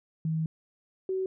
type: tone pair in turn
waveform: sine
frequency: 159.7 / 377.8 Hz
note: D#3 / F#4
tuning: +45 / +36 cents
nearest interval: octave + minor third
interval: 1491 cents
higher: second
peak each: -26 / -27 dBFS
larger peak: first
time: 0.25-0.46 / 1.09-1.26 s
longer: first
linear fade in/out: 2 ms
effects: none